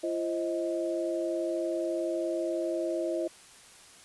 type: tone cluster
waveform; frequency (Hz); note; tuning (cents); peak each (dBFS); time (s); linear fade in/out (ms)
sine; 341 / 529 / 629; F4 / C5 / D#5; -41 / +19 / +19; -31 / -36 / -32; 0.03-3.28; 10
effects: white hiss -53 dBFS RMS until 4.04 s + resampled to 24000 Hz